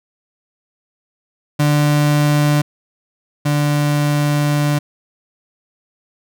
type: tone pair in turn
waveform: 35% pulse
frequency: 147.6 / 146.81 Hz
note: D3 / D3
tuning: +9 / 0 cents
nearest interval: unison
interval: 9 cents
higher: first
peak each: -10 / -12 dBFS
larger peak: first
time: 1.59-2.62 / 3.45-4.79 s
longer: second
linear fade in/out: 10 ms
effects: none